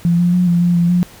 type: tone with pitch steps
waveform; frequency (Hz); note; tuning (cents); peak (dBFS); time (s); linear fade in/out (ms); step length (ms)
sine; 171.1 / 175.3 / 179.6 / 172.7 / 174.8 / 171.8 / 177.4; F3 / F3 / F3 / F3 / F3 / F3 / F3; -35 / +7 / +49 / -19 / +2 / -28 / +27; -10; 0.05-1.03; 0; 140
effects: pink hiss -41 dBFS RMS until 1.2 s